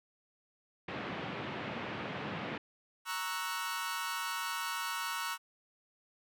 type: band-pass noise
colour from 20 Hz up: pink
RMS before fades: -40 dBFS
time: 0.88-2.58 s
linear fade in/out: 5 ms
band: 120 to 3100 Hz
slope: 24 dB/octave
type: chord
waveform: sawtooth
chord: F# dominant seventh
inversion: first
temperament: equal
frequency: 932.3 / 1108.7 / 1318.5 / 1480 Hz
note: A#5 / C#6 / E6 / F#6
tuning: 0 / 0 / 0 / 0 cents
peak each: -37 dBFS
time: 3.05-5.38 s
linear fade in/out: 50 ms
effects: none